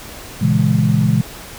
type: chord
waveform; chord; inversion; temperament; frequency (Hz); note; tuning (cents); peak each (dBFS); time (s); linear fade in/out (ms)
sine; A# half-diminished seventh; none; equal with one note detuned; 118.1 / 138.59 / 164.81 / 207.7; A#2 / C#3 / E3 / G#3; +23 / 0 / 0 / 0; -17; 0.41-1.22; 10
effects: pink hiss -34 dBFS RMS until 1.58 s